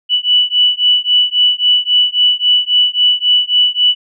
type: beating tone pair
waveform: sine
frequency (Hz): 2960 / 2963.7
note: F#7 / F#7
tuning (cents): 0 / +2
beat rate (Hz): 3.7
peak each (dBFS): -12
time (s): 0.09-3.95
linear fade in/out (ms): 50
effects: none